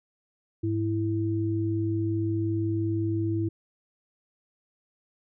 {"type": "tone pair together", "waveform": "sine", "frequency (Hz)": [104.02, 329.6], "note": ["G#2", "E4"], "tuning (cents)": [3, 0], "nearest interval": "octave + minor sixth", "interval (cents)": 1997, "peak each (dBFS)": -27, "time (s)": [0.63, 3.49], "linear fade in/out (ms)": 10, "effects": []}